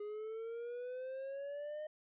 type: exponential sweep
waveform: triangle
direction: up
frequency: 413 to 616 Hz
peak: -39 dBFS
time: 0-1.87 s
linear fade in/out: 5 ms
effects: resampled to 8000 Hz